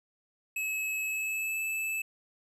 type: tone with pitch glide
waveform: square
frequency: 2580 to 2622 Hz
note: E7 to E7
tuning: -38 to -10 cents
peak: -31 dBFS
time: 0.56-2.02 s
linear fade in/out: 5 ms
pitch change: +28 cents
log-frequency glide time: 1.05-1.62 s
effects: none